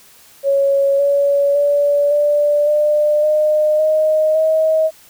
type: tone with pitch steps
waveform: sine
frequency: 554.4 / 565.1 / 575.9 / 587 / 598.3 / 609.8 / 621.6 / 633.5 Hz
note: C#5 / C#5 / D5 / D5 / D5 / D#5 / D#5 / D#5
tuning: 0 / +33 / -34 / -1 / +32 / -35 / -2 / +31 cents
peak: -11 dBFS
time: 0.43-4.91 s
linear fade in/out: 50 ms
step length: 560 ms
effects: white hiss -46 dBFS RMS until 5.09 s